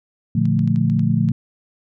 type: chord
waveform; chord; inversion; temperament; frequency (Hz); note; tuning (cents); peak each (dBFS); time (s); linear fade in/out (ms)
sine; Bb major seventh; none; equal; 116.54 / 146.83 / 174.61 / 220; Bb2 / D3 / F3 / A3; 0 / 0 / 0 / 0; -20; 0.35-1.32; 5
type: clicks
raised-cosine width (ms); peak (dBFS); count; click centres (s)
0.2; -25; 7; 0.455 / 0.592 / 0.676 / 0.76 / 0.899 / 0.994 / 1.288
effects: none